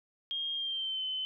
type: tone with pitch glide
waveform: sine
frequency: 3231 to 3050 Hz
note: G#7 to G7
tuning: -48 to -48 cents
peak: -32 dBFS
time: 0.31-1.25 s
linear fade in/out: 0 ms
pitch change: -100 cents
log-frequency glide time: 0.54-1.04 s
effects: none